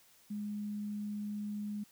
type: tone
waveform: sine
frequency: 207.7 Hz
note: G#3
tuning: in tune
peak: -36 dBFS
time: 0.3-1.84 s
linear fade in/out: 10 ms
effects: white hiss -64 dBFS RMS until 1.91 s